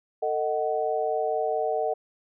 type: chord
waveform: sine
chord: D# diminished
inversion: second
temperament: just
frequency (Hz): 448 / 622.3 / 746.7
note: A4 / D#5 / F#5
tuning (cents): +31 / 0 / +16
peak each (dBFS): -28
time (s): 0.22-1.94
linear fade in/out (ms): 10
effects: none